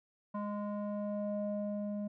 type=tone with low-pass filter sweep; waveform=square; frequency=206.5 Hz; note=G#3; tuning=10 cents flat; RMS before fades=-37 dBFS; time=0.34-2.08 s; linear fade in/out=10 ms; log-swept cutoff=1000 to 470 Hz; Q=3.4; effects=none